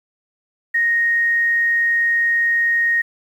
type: tone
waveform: sine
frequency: 1864.7 Hz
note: A#6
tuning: in tune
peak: -14 dBFS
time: 0.74-3.02 s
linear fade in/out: 10 ms
effects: 8-bit